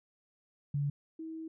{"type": "tone pair in turn", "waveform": "sine", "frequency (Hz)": [143.2, 321.5], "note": ["D3", "E4"], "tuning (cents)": [-43, -43], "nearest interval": "octave + major second", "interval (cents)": 1400, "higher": "second", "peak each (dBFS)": [-29, -39], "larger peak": "first", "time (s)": [[0.74, 0.9], [1.19, 1.48]], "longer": "second", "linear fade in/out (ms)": 5, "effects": []}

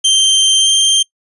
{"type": "tone with pitch glide", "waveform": "sawtooth", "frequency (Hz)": [3141, 3163], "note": ["G7", "G7"], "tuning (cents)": [3, 15], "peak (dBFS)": -5, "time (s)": [0.04, 1.03], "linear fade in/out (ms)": 10, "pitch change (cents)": 12, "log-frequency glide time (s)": [0.6, 0.7], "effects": ["noise-tail reverb RT60 0.1 s tail -25 dB re dry", "resampled to 24000 Hz"]}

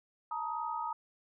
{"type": "tone cluster", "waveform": "sine", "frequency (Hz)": [877, 939, 1254], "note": ["A5", "A#5", "D#6"], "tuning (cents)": [-6, 12, 13], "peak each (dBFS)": [-40, -37, -38], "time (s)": [0.31, 0.93], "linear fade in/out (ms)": 5, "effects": []}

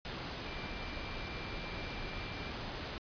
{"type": "tone in noise", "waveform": "sine", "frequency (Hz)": 2361, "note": "D7", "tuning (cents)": 9, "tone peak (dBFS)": -49, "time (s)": [0.46, 2.5], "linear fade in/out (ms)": 0, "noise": "pink", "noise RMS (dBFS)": -41, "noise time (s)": [0.05, 2.98], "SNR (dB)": -11, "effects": ["resampled to 11025 Hz"]}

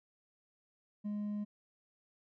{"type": "tone with hard clipping", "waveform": "sine", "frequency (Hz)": 207.6, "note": "G#3", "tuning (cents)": 0, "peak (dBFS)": -36, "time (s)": [1.04, 1.45], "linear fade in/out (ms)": 20, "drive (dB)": 2, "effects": []}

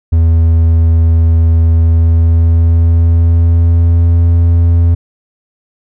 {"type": "tone with pitch glide", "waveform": "triangle", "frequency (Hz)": [82.2, 84.71], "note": ["E2", "E2"], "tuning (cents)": [-4, 48], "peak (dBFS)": -3, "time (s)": [0.12, 4.95], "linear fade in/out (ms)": 10, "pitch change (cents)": 52, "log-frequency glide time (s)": [1.7, 4.26], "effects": []}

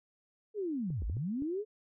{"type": "linear two-way sweep", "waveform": "sine", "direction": "down then up", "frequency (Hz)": [440, 45, 440], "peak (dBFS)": -32, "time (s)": [0.54, 1.65], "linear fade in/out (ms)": 50, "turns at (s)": 1.06}
{"type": "clicks", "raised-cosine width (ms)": 3, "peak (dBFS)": -33, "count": 5, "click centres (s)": [0.904, 1.021, 1.098, 1.169, 1.422]}
{"effects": []}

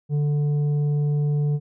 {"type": "tone with tanh clipping", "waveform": "triangle", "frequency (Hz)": 146.83, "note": "D3", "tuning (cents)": 0, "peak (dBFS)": -20, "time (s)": [0.09, 1.6], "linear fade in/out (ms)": 50, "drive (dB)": 10, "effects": []}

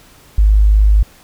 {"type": "tone", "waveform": "sine", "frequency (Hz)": 51.91, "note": "G#1", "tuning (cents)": 0, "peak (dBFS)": -6, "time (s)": [0.38, 1.03], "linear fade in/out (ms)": 5, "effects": ["pink hiss -45 dBFS RMS until 1.23 s"]}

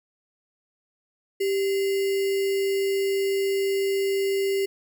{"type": "tone with sample-and-hold", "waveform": "sine", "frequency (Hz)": 392, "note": "G4", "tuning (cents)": 0, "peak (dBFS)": -21, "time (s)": [1.4, 4.66], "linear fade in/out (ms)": 10, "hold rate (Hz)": 2450, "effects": []}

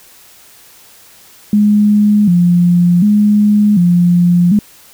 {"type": "tone with vibrato", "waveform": "sine", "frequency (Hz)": 191.1, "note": "G3", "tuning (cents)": -44, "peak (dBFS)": -6, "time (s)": [1.53, 4.59], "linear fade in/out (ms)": 2, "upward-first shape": "square", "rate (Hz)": 0.67, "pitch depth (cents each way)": 150, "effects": ["white hiss -42 dBFS RMS until 4.93 s"]}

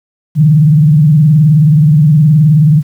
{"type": "tone with vibrato", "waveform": "sine", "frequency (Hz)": 151.7, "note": "D#3", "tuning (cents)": -44, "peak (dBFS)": -3, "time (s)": [0.35, 2.83], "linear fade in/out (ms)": 50, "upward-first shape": "triangle", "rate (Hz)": 19, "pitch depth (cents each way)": 170, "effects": ["7-bit"]}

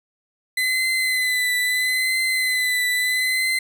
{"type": "tone with vibrato", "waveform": "35% pulse", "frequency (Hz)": 2021, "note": "B6", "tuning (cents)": 39, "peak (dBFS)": -17, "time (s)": [0.57, 3.59], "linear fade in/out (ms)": 5, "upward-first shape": "triangle", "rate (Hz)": 0.76, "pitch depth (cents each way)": 37, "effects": []}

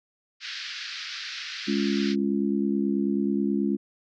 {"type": "band-pass noise", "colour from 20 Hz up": "white", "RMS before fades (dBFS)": -36, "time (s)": [0.4, 2.16], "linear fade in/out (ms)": 50, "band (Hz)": [1400, 5200], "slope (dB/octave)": 48}
{"type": "harmonic tone", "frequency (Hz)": 69.3, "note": "C#2", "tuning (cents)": 0, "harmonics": [3, 4, 5], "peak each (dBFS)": [-25, -27, -29], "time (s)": [1.67, 3.77], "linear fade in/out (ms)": 20}
{"effects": []}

